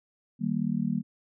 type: chord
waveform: sine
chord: Eb major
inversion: none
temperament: just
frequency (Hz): 155.56 / 194.45 / 233.3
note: Eb3 / G3 / Bb3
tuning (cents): 0 / -14 / +2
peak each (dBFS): -32 / -29 / -29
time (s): 0.39-1.03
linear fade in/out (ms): 50
effects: none